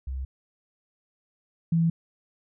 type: tone pair in turn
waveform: sine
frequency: 65.8 / 165.81 Hz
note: C2 / E3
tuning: +10 / +10 cents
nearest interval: octave + major third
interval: 1600 cents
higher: second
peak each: -29 / -19 dBFS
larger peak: second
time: 0.07-0.25 / 1.72-1.9 s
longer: neither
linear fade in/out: 5 ms
effects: none